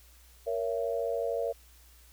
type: chord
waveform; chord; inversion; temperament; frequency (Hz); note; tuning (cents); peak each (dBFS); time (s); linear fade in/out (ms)
sine; A# diminished; none; just; 466.2 / 559.4 / 671.3; A#4 / C#5 / E5; 0 / +16 / +31; -32 / -33 / -34; 0.46-1.53; 20
effects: added 60 Hz sine -56 dBFS peak until 2.12 s + white hiss -60 dBFS RMS until 2.12 s